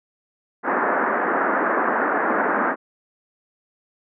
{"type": "band-pass noise", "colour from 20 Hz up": "white", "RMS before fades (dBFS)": -21, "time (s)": [0.63, 2.76], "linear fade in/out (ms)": 50, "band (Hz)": [210, 1700], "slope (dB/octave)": 48, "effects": []}